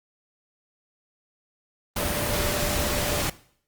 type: tone in noise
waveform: sine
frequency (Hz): 587.3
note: D5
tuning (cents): 0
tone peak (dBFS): -31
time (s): 1.97-3.22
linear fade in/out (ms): 5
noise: pink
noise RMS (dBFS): -26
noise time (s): 1.96-3.3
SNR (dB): -8
effects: noise-tail reverb RT60 0.6 s tail -19 dB re dry + Opus 32 kbps

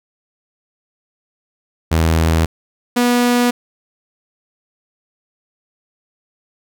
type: tone pair in turn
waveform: sawtooth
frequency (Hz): 81.2 / 243.3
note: E2 / B3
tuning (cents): -26 / -26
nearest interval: octave + perfect fifth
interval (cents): 1900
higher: second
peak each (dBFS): -8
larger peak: neither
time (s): 1.91-2.46 / 2.96-3.51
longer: neither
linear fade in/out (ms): 10
effects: none

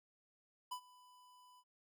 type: tone with ADSR envelope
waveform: square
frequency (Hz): 996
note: B5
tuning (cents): +14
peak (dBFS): -40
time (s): 0.71-1.64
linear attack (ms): 11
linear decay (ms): 79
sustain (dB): -22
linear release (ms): 55
effects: none

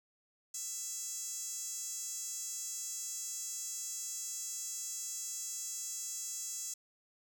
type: tone with high-pass filter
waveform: sawtooth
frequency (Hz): 664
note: E5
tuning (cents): +12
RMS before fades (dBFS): -41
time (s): 0.54-6.74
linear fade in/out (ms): 5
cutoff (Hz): 6900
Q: 5.3
effects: none

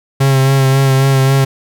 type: tone with vibrato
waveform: 45% pulse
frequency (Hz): 134.8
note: C#3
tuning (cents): -48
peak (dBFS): -8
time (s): 0.2-1.45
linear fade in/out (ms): 10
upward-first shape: sine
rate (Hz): 3.7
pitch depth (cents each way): 24
effects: none

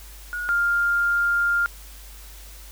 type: tone pair in turn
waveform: sine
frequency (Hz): 1446 / 1401.6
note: F#6 / F6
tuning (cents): -40 / +6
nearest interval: minor second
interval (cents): 54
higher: first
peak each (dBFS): -26 / -18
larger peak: second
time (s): 0.33-0.49 / 0.49-1.66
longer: second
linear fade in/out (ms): 0
effects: added 50 Hz sine -41 dBFS peak until 2.71 s + white hiss -46 dBFS RMS until 2.71 s

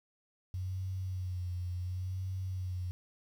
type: tone with vibrato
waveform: sine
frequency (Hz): 91.7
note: F#2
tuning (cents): -15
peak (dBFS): -34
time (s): 0.54-2.91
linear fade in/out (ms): 0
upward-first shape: sine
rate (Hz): 0.7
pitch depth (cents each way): 44
effects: 10-bit

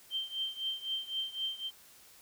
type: tone with tremolo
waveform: sine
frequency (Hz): 3136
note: G7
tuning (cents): 0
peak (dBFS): -30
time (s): 0.1-1.71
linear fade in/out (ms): 50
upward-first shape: triangle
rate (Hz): 3.9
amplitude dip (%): 90
effects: white hiss -58 dBFS RMS until 2.21 s

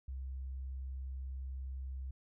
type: tone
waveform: sine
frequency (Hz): 65.8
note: C2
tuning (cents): +10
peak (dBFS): -39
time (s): 0.08-2.11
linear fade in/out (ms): 5
effects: none

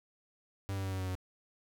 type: tone with pitch steps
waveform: 45% pulse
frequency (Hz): 98 / 96.82 / 95.65 / 94.5 / 93.36 / 92.23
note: G2 / G2 / G2 / F#2 / F#2 / F#2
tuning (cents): 0 / -21 / -42 / +37 / +16 / -5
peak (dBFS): -34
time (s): 0.69-1.152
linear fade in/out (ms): 0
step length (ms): 77
effects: none

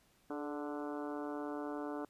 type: harmonic tone with a mistuned harmonic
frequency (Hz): 147.2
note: D3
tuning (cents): +4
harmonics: 2 / 3 / 4 / 5 / 6 / 7 / 8 / 9 / 10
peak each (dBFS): -41 / -45 / -47 / -49 / -51 / -52 / -53 / -54 / -55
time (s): 0.3-2.05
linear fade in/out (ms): 2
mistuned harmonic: 3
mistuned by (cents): -41
effects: pink hiss -70 dBFS RMS until 2.09 s + resampled to 32000 Hz

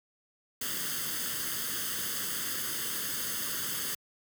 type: noise with comb filter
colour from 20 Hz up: white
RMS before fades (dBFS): -34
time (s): 0.61-3.95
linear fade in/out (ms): 5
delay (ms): 0.62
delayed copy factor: +0.75
effects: high-pass 100 Hz 12 dB/octave

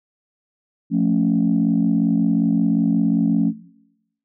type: chord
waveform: sine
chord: F augmented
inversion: none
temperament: equal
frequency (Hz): 174.61 / 220 / 277.2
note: F3 / A3 / C#4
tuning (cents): 0 / 0 / 0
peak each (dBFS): -19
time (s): 0.9-3.53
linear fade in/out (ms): 50
effects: noise-tail reverb RT60 0.9 s tail -21 dB re dry + tanh soft clip ceiling -8 dBFS

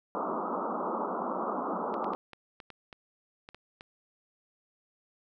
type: band-pass noise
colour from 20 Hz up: white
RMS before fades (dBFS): -33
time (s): 0.15-2.15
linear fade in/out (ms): 0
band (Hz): 180 to 1300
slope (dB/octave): 96
type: clicks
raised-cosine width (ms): 0.3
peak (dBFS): -29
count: 10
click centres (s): 1.941 / 2.044 / 2.135 / 2.333 / 2.602 / 2.703 / 2.928 / 3.489 / 3.546 / 3.809
effects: none

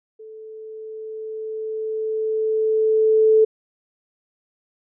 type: tone with level ramp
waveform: sine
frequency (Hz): 437.5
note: A4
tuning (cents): -10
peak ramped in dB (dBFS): -37 to -10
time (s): 0.19-3.45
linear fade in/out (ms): 10
effects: none

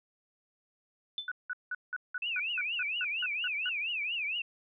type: tone with exponential decay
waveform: sine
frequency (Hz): 3520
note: A7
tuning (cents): 0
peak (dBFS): -29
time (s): 1.18-1.31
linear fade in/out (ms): 1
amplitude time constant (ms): 28
type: tone bursts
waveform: sine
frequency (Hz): 1480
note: F#6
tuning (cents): 0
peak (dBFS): -32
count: 12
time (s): 1.28-3.692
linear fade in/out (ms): 2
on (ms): 36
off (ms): 180
type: tone with vibrato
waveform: sine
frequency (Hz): 2577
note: E7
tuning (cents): -40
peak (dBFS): -31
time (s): 2.22-4.42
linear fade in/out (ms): 5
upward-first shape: triangle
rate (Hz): 4.3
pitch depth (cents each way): 240
effects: none

